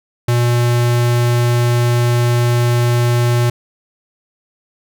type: tone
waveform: square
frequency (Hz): 120.3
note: B2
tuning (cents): -45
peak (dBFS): -12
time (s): 0.28-3.5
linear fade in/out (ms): 5
effects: none